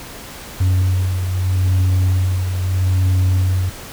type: beating tone pair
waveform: sine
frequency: 92.5 / 93.28 Hz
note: F#2 / F#2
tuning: 0 / +15 cents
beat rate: 0.78 Hz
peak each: -12 / -19 dBFS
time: 0.6-3.7 s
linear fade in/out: 10 ms
effects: tanh soft clip ceiling -11 dBFS + pink hiss -34 dBFS RMS until 3.92 s